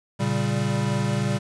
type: chord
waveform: square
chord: G diminished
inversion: first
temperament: equal with one note detuned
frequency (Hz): 116.54 / 139.8 / 196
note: Bb2 / Db3 / G3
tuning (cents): 0 / +15 / 0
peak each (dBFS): -27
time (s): 0.19-1.39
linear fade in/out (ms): 20
effects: resampled to 22050 Hz + 8-bit